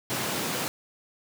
pink high-pass noise, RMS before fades -30 dBFS, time 0.1-0.68 s, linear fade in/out 0 ms, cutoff 130 Hz, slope 24 dB/octave, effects none

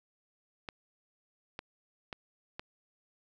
clicks, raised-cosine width 0.3 ms, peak -23 dBFS, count 4, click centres 0.688 / 1.591 / 2.128 / 2.595 s, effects none

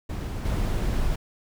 brown noise with level steps, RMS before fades -30 / -25 dBFS, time 0.09-1.16 s, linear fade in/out 10 ms, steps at 0.45 s, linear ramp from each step 5 ms, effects none

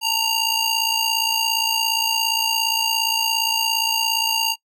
20% pulse ring-modulated tone, 1864.7 Hz, A#6, in tune, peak -10 dBFS, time 0.01-4.56 s, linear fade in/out 50 ms, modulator 961 Hz, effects noise-tail reverb RT60 0.1 s tail -22 dB re dry

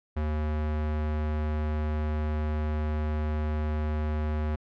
square tone, 76.3 Hz, D#2, 33 cents flat, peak -27 dBFS, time 0.16-4.56 s, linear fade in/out 10 ms, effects low-pass 2000 Hz 12 dB/octave

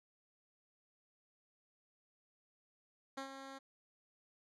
10% pulse tone with ADSR envelope, 270 Hz, C#4, 45 cents flat, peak -32 dBFS, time 3.17-3.59 s, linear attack 9 ms, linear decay 98 ms, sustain -8 dB, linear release 16 ms, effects low-pass 7000 Hz 12 dB/octave

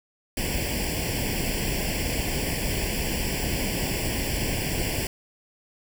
pink noise with comb filter, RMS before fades -27 dBFS, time 0.37-5.07 s, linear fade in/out 2 ms, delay 0.39 ms, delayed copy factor +1, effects none

